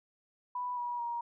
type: tone with pitch steps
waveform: sine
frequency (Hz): 987.8 / 966.4 / 945.4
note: B5 / B5 / A#5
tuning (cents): 0 / -38 / +24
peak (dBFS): -33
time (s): 0.55-1.21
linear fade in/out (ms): 5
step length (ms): 220
effects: none